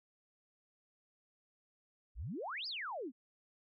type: exponential two-way sweep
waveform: sine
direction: up then down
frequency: 43.86 to 5274 to 221.9 Hz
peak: -39 dBFS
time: 2.15-3.12 s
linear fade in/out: 50 ms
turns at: 2.67 s
effects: none